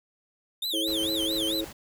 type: tone with vibrato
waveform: 45% pulse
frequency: 3520 Hz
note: A7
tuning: in tune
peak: -27 dBFS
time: 0.62-1.61 s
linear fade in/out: 5 ms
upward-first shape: sine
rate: 4.5 Hz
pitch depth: 240 cents each way
type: harmonic tone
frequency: 108.7 Hz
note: A2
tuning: 21 cents flat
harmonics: 3 / 4 / 5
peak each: -30 / -38 / -36 dBFS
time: 0.73-1.65 s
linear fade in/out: 10 ms
type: noise with tremolo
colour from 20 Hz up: pink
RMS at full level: -42 dBFS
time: 0.87-1.73 s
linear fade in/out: 10 ms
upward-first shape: sine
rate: 6.7 Hz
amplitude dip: 30%
effects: none

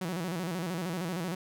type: tone with vibrato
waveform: sawtooth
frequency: 174.61 Hz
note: F3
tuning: in tune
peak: -28 dBFS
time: 0.01-1.35 s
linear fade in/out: 5 ms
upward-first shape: square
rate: 13 Hz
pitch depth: 110 cents each way
effects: none

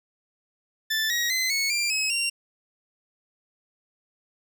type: tone with pitch steps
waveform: 20% pulse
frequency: 1760 / 1897.2 / 2045 / 2205 / 2377 / 2562 / 2762 Hz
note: A6 / A#6 / C7 / C#7 / D7 / E7 / F7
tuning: 0 / +30 / -40 / -10 / +20 / -50 / -20 cents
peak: -18 dBFS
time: 0.9-2.3 s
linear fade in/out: 10 ms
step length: 200 ms
effects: none

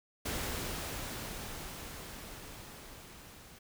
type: noise with level ramp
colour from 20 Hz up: pink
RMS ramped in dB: -36 to -54 dBFS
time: 0.25-3.59 s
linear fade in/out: 10 ms
effects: none

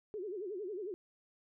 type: tone with vibrato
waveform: sine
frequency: 392 Hz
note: G4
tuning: in tune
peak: -38 dBFS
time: 0.14-0.94 s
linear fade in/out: 0 ms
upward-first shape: sine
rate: 11 Hz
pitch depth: 190 cents each way
effects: none

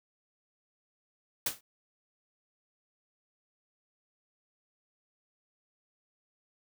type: noise with exponential decay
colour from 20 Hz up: white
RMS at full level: -26 dBFS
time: 1.46-1.61 s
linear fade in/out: 5 ms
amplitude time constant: 31 ms
effects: none

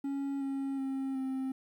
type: tone with pitch steps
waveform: triangle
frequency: 277.2 / 272.8 / 268.4 / 264.1 Hz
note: C#4 / C#4 / C4 / C4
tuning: 0 / -28 / +44 / +16 cents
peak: -30 dBFS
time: 0.04-1.52 s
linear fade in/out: 5 ms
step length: 370 ms
effects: 11-bit

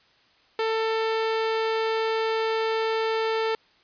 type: tone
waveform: sawtooth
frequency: 445.3 Hz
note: A4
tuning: 21 cents sharp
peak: -19 dBFS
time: 0.59-3.55 s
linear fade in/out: 2 ms
effects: white hiss -60 dBFS RMS until 3.83 s + resampled to 11025 Hz

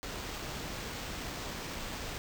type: noise with sample-and-hold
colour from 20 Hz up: pink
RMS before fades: -40 dBFS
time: 0.03-2.18 s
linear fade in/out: 0 ms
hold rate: 11025 Hz
effects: none

